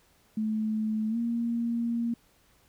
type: tone with pitch glide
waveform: sine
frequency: 217 to 233.9 Hz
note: A3 to A#3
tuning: -24 to +6 cents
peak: -26 dBFS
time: 0.37-2.14 s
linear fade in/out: 5 ms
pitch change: +130 cents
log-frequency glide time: 1.09-1.17 s
effects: pink hiss -64 dBFS RMS until 2.68 s